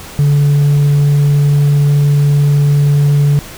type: tone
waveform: sine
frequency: 144.2 Hz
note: D3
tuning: 31 cents flat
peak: -4 dBFS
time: 0.19-3.39 s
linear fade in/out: 0 ms
effects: tanh soft clip ceiling -6 dBFS + pink hiss -31 dBFS RMS until 3.57 s